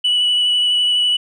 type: tone with vibrato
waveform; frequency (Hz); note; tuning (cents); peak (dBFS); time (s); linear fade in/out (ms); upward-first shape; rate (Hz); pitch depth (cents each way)
sine; 2953; F#7; -4; -11; 0.04-1.17; 10; square; 12; 11
effects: tanh soft clip ceiling -11 dBFS